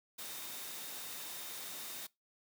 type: tone in noise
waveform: sine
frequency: 3676 Hz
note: A#7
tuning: 25 cents flat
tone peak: -54 dBFS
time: 0.18-2.07 s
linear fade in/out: 10 ms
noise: white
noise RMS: -45 dBFS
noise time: 0.18-2.07 s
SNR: -12 dB
effects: noise-tail reverb RT60 0.2 s tail -22 dB re dry + high-pass 150 Hz 12 dB/octave